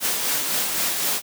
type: noise with tremolo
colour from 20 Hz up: white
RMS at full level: -22 dBFS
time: 0-1.22 s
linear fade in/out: 50 ms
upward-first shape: sine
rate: 3.9 Hz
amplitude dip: 35%
effects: high-pass 150 Hz 12 dB/octave